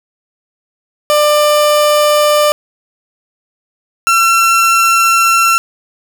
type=tone pair in turn; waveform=30% pulse; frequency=595 / 1352.4 Hz; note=D5 / E6; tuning=+22 / +44 cents; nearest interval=octave + major second; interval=1422 cents; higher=second; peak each=-5 dBFS; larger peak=neither; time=1.1-2.52 / 4.07-5.58 s; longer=second; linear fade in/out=0 ms; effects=none